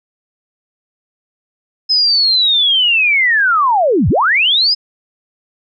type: linear two-way sweep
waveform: sine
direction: down then up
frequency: 5140 to 67.9 to 5140 Hz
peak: -9 dBFS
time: 1.89-4.75 s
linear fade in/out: 20 ms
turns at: 4.09 s
effects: none